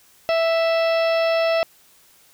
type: harmonic tone with a mistuned harmonic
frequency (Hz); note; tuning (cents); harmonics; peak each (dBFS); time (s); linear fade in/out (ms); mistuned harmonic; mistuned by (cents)
659.3; E5; 0; 1 / 2 / 3 / 4 / 5 / 6 / 7 / 8; -17 / -29 / -31 / -29 / -36 / -38 / -39 / -35; 0.29-1.63; 0; 7; -74
effects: white hiss -54 dBFS RMS until 2.33 s